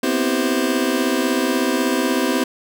sawtooth chord, C major seventh, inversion third, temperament just, 245.3 / 261.6 / 327 / 392.4 Hz, B3 / C4 / E4 / G4, -12 / 0 / -14 / +2 cents, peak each -21 / -16 / -19 / -20 dBFS, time 0.03-2.44 s, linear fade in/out 5 ms, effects none

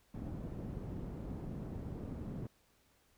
white low-pass noise, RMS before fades -43 dBFS, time 0.14-2.47 s, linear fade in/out 2 ms, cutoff 220 Hz, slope 12 dB/octave, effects pink hiss -71 dBFS RMS until 3.17 s

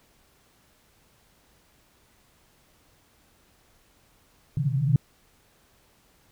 white band-pass noise, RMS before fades -23 dBFS, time 4.57-4.96 s, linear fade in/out 2 ms, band 130 to 150 Hz, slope 96 dB/octave, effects pink hiss -62 dBFS RMS until 6.31 s

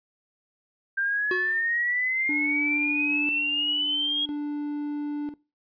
sine exponential sweep, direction up, 1581 to 3300 Hz, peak -23 dBFS, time 0.97-4.26 s, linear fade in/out 10 ms
square tone with exponential decay, 366.7 Hz, F#4, 15 cents flat, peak -24 dBFS, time 1.31-1.71 s, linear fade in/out 2 ms, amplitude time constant 86 ms
triangle tone with tremolo, 293.7 Hz, D4, in tune, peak -25 dBFS, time 2.29-5.34 s, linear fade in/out 2 ms, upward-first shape square, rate 0.5 Hz, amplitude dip 65%
effects noise-tail reverb RT60 0.3 s tail -21 dB re dry + resampled to 11025 Hz

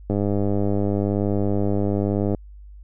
click train, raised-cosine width 2 ms, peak -10 dBFS, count 228, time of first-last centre 0.1-2.348 s, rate 101 Hz, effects added 50 Hz sine -39 dBFS peak until 2.83 s

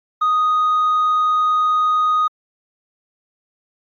triangle tone with tanh clipping, 1244.5 Hz, D#6, in tune, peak -14 dBFS, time 0.21-2.28 s, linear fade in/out 10 ms, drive 6 dB, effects AAC 64 kbps

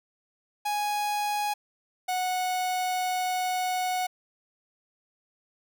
45% pulse tone pair in turn, 830.6 / 735.4 Hz, G#5 / F#5, 0 / -11 cents, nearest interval major second, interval 211 cents, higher first, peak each -26 dBFS, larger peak neither, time 0.65-1.54 / 2.08-4.07 s, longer second, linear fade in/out 10 ms, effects none

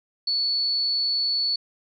sine tone, 4435 Hz, C#8, in tune, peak -21 dBFS, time 0.27-1.56 s, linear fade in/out 5 ms, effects none

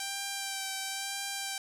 5% pulse tone with vibrato, 784 Hz, G5, in tune, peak -22 dBFS, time 0-1.58 s, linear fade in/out 2 ms, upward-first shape sine, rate 1 Hz, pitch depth 20 cents each way, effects none

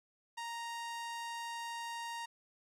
sawtooth tone, 932.3 Hz, A#5, in tune, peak -36 dBFS, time 0.37-2.26 s, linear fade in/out 10 ms, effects low-pass 10000 Hz 12 dB/octave + 13-bit

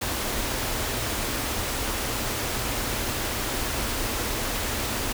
pink band-stop noise, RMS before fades -28 dBFS, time 0.01-5.13 s, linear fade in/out 10 ms, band 140 to 200 Hz, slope 96 dB/octave, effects none

